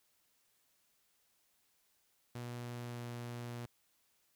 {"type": "tone with pitch glide", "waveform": "sawtooth", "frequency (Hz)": [120.9, 119.86], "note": ["B2", "A#2"], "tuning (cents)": [-36, 49], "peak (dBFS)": -38, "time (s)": [2.35, 3.66], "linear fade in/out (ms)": 5, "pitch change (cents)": -15, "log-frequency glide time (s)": [2.58, 3.14], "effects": ["white hiss -75 dBFS RMS until 4.35 s"]}